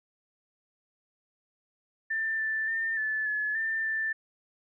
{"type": "tone with pitch steps", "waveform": "sine", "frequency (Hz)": [1783, 1765, 1805, 1741, 1710, 1788, 1772], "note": ["A6", "A6", "A6", "A6", "A6", "A6", "A6"], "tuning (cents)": [22, 5, 44, -19, -50, 27, 12], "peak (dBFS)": -27, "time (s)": [2.1, 4.13], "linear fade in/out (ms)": 10, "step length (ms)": 290, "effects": []}